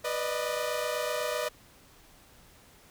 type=tone cluster; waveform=sawtooth; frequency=491.8 / 594 / 622 Hz; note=B4 / D5 / D#5; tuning=-7 / +20 / -1 cents; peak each=-30 dBFS; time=0.04-1.49 s; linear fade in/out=10 ms; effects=pink hiss -57 dBFS RMS until 2.9 s